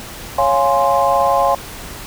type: chord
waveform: sine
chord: Db major seventh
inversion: none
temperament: equal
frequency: 554.4 / 698.5 / 830.6 / 1046.5 Hz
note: Db5 / F5 / Ab5 / C6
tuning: 0 / 0 / 0 / 0 cents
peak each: -17 dBFS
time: 0.38-1.55 s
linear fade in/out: 5 ms
effects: pink hiss -32 dBFS RMS until 2.06 s